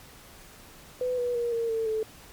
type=tone with pitch steps; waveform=sine; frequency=501 / 487.6 / 474.5 / 461.8 / 449.4 / 437.4 Hz; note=B4 / B4 / A#4 / A#4 / A4 / A4; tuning=+25 / -22 / +31 / -16 / +37 / -10 cents; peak=-25 dBFS; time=1.01-2.03 s; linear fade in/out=2 ms; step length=170 ms; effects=pink hiss -50 dBFS RMS until 2.32 s + MP3 96 kbps